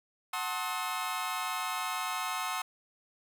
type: chord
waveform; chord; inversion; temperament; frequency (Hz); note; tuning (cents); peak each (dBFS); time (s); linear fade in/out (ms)
sawtooth; F# diminished seventh; none; just; 740 / 888 / 1065.6 / 1278.7; F#5 / A5 / C6 / Eb6; 0 / +16 / +31 / +47; -35 / -36 / -33 / -33; 0.33-2.62; 5
effects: none